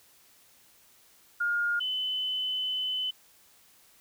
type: tone pair in turn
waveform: sine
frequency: 1419 / 3023 Hz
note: F6 / F#7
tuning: +27 / +36 cents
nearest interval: octave + minor second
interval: 1309 cents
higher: second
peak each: -25 / -28 dBFS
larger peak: first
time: 1.4-1.8 / 1.8-3.11 s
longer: second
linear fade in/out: 10 ms
effects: white hiss -60 dBFS RMS until 4 s